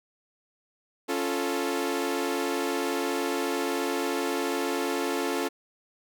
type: chord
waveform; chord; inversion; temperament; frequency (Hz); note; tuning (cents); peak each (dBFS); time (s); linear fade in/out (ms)
sawtooth; Db augmented; none; equal; 277.2 / 349.2 / 440; Db4 / F4 / A4; 0 / 0 / 0; -27; 1.08-5.49; 20
effects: none